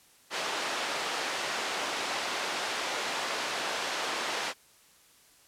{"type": "band-pass noise", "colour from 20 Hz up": "pink", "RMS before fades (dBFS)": -33, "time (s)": [0.3, 4.54], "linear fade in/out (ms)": 50, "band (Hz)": [550, 5400], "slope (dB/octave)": 12, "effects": ["white hiss -60 dBFS RMS until 5.47 s", "low-pass 12000 Hz 12 dB/octave"]}